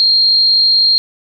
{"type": "tone with amplitude modulation", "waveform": "sine", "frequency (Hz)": 4216, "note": "C8", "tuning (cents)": 12, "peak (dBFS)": -6, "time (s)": [0, 0.98], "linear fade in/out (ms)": 0, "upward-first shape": "sine", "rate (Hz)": 208, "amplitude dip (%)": 35, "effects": []}